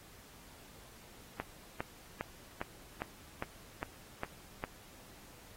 click train, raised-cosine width 0.5 ms, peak -21 dBFS, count 9, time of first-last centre 1.4-4.639 s, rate 2.47 Hz, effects pink hiss -57 dBFS RMS until 5.56 s + AAC 48 kbps

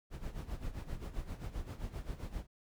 brown noise with tremolo, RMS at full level -39 dBFS, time 0.1-2.47 s, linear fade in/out 50 ms, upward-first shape sine, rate 7.6 Hz, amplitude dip 75%, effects none

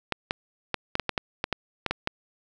clicks, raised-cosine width 0.3 ms, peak -9 dBFS, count 12, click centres 0.123 / 0.309 / 0.743 / 0.954 / 0.997 / 1.093 / 1.178 / 1.441 / 1.527 / 1.863 / 1.91 / 2.074 s, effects none

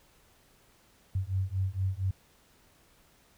sine beating tone pair, 93 / 97.3 Hz, F#2 / G2, +9 / -12 cents, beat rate 4.3 Hz, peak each -31 dBFS, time 1.15-2.11 s, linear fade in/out 5 ms, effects pink hiss -63 dBFS RMS until 3.37 s

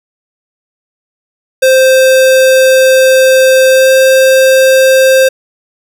square tone with pitch glide, 523 to 526.6 Hz, C5 to C5, -1 to +11 cents, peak -4 dBFS, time 1.62-5.29 s, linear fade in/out 10 ms, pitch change +12 cents, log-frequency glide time 3.7-3.91 s, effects none

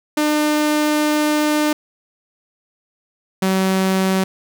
sawtooth tone pair in turn, 301.2 / 189.74 Hz, D4 / F#3, +44 / +44 cents, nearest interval minor sixth, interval 800 cents, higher first, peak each -11 dBFS, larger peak neither, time 0.17-1.73 / 3.42-4.24 s, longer first, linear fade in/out 5 ms, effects none

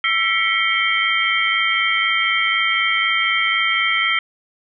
sine tone cluster, 1335 / 1942 / 2147 / 2251 / 3147 Hz, E6 / B6 / C7 / C#7 / G7, +22 / -30 / +44 / +26 / +6 cents, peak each -22 dBFS, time 0.04-4.19 s, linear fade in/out 2 ms, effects none

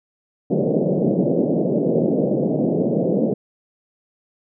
pink band-pass noise, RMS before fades -19 dBFS, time 0.5-3.34 s, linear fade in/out 10 ms, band 150 to 600 Hz, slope 48 dB/octave, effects none

